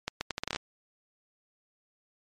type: accelerating click train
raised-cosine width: 0.2 ms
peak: -13 dBFS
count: 10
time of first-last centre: 0.08-0.561 s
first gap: 130 ms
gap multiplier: 0.75
effects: MP3 64 kbps